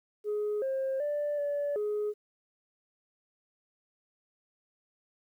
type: tone with pitch steps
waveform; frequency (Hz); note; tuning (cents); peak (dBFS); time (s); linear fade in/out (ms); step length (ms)
sine; 419.1 / 533 / 587 / 577 / 419.1; G#4 / C5 / D5 / D5 / G#4; +16 / +32 / -1 / -31 / +16; -27; 0.24-2.14; 50; 380
effects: tanh soft clip ceiling -26 dBFS + 11-bit